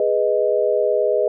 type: chord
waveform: sine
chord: G# minor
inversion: none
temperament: equal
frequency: 415.3 / 493.9 / 622.3 Hz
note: G#4 / B4 / D#5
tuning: 0 / 0 / 0 cents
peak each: -20 / -20 / -19 dBFS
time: 0-1.28 s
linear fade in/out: 2 ms
effects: none